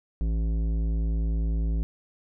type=tone with tanh clipping; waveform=sine; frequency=55 Hz; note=A1; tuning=in tune; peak=-25 dBFS; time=0.21-1.83 s; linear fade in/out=0 ms; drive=13 dB; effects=none